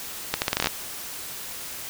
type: accelerating click train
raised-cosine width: 0.2 ms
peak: -4 dBFS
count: 10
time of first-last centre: 0.34-0.671 s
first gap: 79 ms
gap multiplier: 0.79
effects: white hiss -36 dBFS RMS until 1.89 s